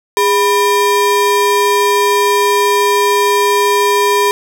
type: ring-modulated tone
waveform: square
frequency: 698.5 Hz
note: F5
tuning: in tune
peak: -7 dBFS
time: 0.17-4.31 s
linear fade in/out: 0 ms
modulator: 289 Hz
effects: none